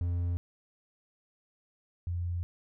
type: tone pair in turn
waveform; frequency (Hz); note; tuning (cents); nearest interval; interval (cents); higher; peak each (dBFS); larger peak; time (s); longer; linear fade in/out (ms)
triangle / sine; 87.2 / 87.2; F2 / F2; -2 / -2; unison; 0; neither; -26 / -30; first; 0.01-0.37 / 2.07-2.43; neither; 0
effects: none